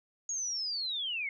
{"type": "linear sweep", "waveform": "sine", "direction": "down", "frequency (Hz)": [6700, 2112], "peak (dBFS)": -32, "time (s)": [0.29, 1.29], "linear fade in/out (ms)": 2, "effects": []}